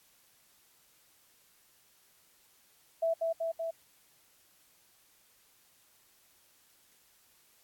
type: tone with echo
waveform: sine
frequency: 659 Hz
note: E5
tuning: 1 cent flat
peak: -26 dBFS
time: 3.02-3.14 s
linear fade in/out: 10 ms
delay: 190 ms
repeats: 3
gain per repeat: -2 dB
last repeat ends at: 3.71 s
effects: white hiss -65 dBFS RMS until 7.63 s + AAC 64 kbps

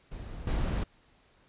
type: noise with level steps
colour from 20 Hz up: brown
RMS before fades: -41 / -29 dBFS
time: 0.11-0.84 s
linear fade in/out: 10 ms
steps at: 0.47 s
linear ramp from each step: 2 ms
effects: pink hiss -64 dBFS RMS until 1.48 s + resampled to 8000 Hz

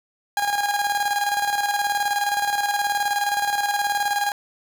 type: tone with tremolo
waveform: 30% pulse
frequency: 816 Hz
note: G#5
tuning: 31 cents flat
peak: -16 dBFS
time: 0.37-4.32 s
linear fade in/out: 2 ms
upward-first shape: square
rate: 19 Hz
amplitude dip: 50%
effects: none

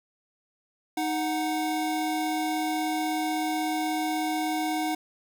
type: tone pair together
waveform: square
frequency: 311.1 / 738 Hz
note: D#4 / F#5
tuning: 0 / -5 cents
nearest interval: octave + minor third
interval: 1495 cents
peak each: -29 / -30 dBFS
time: 0.97-4.95 s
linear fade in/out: 5 ms
effects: none

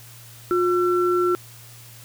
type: tone pair together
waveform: sine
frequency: 356.8 / 1350 Hz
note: F4 / E6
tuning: +37 / +41 cents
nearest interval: octave + major seventh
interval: 2304 cents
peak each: -18 / -23 dBFS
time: 0.51-1.35 s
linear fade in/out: 0 ms
effects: added 117 Hz sine -45 dBFS peak until 2.04 s + white hiss -46 dBFS RMS until 2.04 s

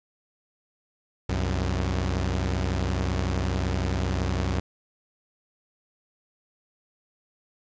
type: tone pair together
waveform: sawtooth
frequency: 65.41 / 92.73 Hz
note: C2 / F#2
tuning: 0 / +4 cents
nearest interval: tritone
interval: 604 cents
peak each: -23 dBFS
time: 1.29-4.6 s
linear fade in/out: 5 ms
effects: resampled to 16000 Hz + 9-bit

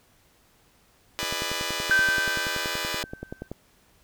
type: chord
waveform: 5% pulse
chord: E dominant seventh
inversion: none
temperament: just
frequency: 329.6 / 412 / 494.4 / 593.3 Hz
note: E4 / G#4 / B4 / D5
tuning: 0 / -14 / +2 / +18 cents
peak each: -26 / -25 / -23 / -21 dBFS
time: 1.19-3.03 s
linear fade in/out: 0 ms
type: click train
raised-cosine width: 2 ms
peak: -20 dBFS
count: 25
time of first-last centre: 1.23-3.516 s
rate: 10.5 Hz
type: tone with exponential decay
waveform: sine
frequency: 1551 Hz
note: G6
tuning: 19 cents flat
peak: -16 dBFS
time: 1.91-3.48 s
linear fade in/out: 1 ms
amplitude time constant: 340 ms
effects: pink hiss -61 dBFS RMS until 4.03 s

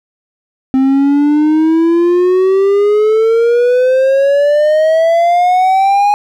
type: exponential sweep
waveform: triangle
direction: up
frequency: 261.6 to 830.6 Hz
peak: -5 dBFS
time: 0.74-6.14 s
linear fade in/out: 0 ms
effects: none

